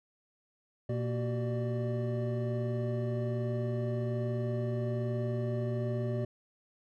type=tone cluster; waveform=triangle; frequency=119.6 / 233.6 / 380 / 595 Hz; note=A#2 / A#3 / F#4 / D5; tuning=+45 / +4 / +46 / +22 cents; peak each=-30 / -37 / -36 / -37 dBFS; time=0.89-6.25 s; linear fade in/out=5 ms; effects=none